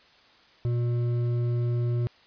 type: tone with hard clipping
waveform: triangle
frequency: 120 Hz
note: B2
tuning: 49 cents flat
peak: -25 dBFS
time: 0.65-2.07 s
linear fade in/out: 0 ms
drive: 11 dB
effects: white hiss -57 dBFS RMS until 2.26 s + resampled to 11025 Hz